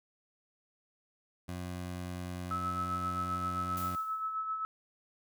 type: tone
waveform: 20% pulse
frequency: 90 Hz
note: F#2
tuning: 47 cents flat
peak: -33 dBFS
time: 1.48-3.96 s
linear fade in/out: 10 ms
type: tone with tremolo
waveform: sine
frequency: 1300 Hz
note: E6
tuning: 24 cents flat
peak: -31 dBFS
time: 2.51-4.65 s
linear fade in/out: 0 ms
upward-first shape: sine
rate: 7.6 Hz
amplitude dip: 45%
type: noise with exponential decay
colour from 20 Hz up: blue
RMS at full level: -42 dBFS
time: 3.77-4.37 s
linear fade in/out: 2 ms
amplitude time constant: 130 ms
effects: none